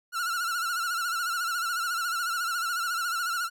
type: tone with vibrato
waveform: 45% pulse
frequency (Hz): 1392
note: F6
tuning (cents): -6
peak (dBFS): -27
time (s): 0.12-3.5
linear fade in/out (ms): 50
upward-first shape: sine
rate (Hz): 14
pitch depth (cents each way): 85
effects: none